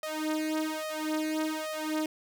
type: tone with flanger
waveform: sawtooth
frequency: 311.1 Hz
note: D#4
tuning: in tune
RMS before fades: -32 dBFS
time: 0.03-2.06 s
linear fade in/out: 2 ms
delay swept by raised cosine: 1.6 to 3.7 ms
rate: 1.2 Hz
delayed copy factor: +1
effects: none